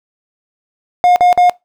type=tone bursts; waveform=triangle; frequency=715 Hz; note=F5; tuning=41 cents sharp; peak=-4 dBFS; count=3; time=1.04-1.496 s; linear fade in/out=0 ms; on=120 ms; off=48 ms; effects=noise-tail reverb RT60 0.2 s tail -23 dB re dry